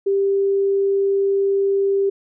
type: tone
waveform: sine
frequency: 394.4 Hz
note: G4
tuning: 11 cents sharp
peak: -15 dBFS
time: 0.06-2.1 s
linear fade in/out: 10 ms
effects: none